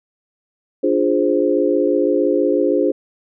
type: chord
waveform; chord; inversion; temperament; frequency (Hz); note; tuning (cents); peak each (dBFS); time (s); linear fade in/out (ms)
sine; D half-diminished seventh; none; equal; 293.7 / 349.2 / 415.3 / 523.3; D4 / F4 / Ab4 / C5; 0 / 0 / 0 / 0; -19; 0.83-2.92; 10
effects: none